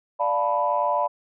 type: chord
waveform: sine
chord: B half-diminished seventh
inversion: first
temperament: equal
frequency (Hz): 587.3 / 698.5 / 880 / 987.8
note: D5 / F5 / A5 / B5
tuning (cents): 0 / 0 / 0 / 0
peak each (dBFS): -25 / -27 / -27 / -23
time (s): 0.19-1.08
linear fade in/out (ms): 20
effects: tanh soft clip ceiling -9 dBFS